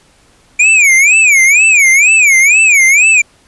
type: tone with vibrato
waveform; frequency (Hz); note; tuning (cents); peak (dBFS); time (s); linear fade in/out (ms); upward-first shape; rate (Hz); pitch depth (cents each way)
square; 2349; D7; 0; -5; 0.59-3.22; 10; sine; 2.1; 210
effects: pink hiss -48 dBFS RMS until 3.47 s + resampled to 24000 Hz